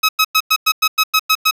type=tone bursts; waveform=15% pulse; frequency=1277 Hz; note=D#6; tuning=45 cents sharp; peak=-4 dBFS; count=10; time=0.03-1.511 s; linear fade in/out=10 ms; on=59 ms; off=99 ms; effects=none